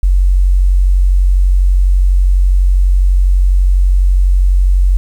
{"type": "tone", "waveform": "sine", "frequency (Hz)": 46.05, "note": "F#1", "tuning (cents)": -7, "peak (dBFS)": -6, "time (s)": [0.03, 4.97], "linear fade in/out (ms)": 0, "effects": ["7-bit"]}